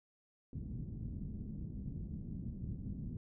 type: low-pass noise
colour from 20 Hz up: white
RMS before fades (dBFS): -43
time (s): 0.53-3.17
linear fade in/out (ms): 2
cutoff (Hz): 210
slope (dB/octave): 24
effects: none